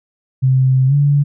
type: tone with pitch glide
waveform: sine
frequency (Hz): 130.81 to 143.48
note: C3 to D3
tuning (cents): 0 to -40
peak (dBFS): -9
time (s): 0.42-1.24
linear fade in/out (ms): 20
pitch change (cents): +160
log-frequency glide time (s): 0.87-0.94
effects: none